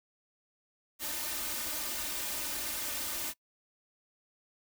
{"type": "noise with comb filter", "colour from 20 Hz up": "white", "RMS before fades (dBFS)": -36, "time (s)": [0.99, 3.34], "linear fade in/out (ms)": 50, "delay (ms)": 3.3, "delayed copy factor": 0.8, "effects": ["noise-tail reverb RT60 0.1 s tail -23 dB re dry"]}